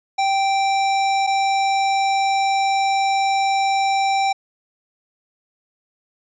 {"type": "tone pair in turn", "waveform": "square", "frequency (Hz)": [782, 782], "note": ["G5", "G5"], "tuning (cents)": [-4, -4], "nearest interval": "unison", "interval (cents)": 0, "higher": "neither", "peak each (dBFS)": -17, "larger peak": "neither", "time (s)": [[0.18, 1.27], [1.27, 4.33]], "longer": "second", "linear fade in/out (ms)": 10, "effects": ["resampled to 16000 Hz"]}